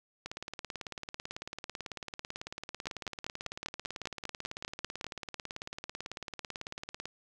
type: two click trains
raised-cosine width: 0.2 ms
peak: -22 / -18 dBFS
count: 124 / 12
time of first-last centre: 0.26-7.056 / 2.87-5.044 s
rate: 18.1 / 5.06 Hz
effects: none